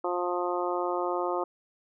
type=harmonic tone; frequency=177.3 Hz; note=F3; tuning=26 cents sharp; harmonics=2 / 3 / 4 / 5 / 6 / 7; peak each=-31 / -33 / -34 / -35 / -36 / -36 dBFS; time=0.04-1.44 s; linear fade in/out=5 ms; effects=none